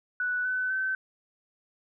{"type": "tone with pitch steps", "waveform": "sine", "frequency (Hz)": [1481, 1507.8, 1535], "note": ["F#6", "F#6", "G6"], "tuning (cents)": [1, 32, -37], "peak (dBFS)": -26, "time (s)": [0.2, 0.95], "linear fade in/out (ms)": 2, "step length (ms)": 250, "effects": []}